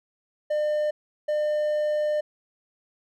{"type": "tone bursts at uneven times", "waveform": "triangle", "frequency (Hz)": 602, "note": "D5", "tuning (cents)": 43, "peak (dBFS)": -20, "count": 2, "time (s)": [[0.5, 0.91], [1.28, 2.21]], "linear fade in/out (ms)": 10, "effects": []}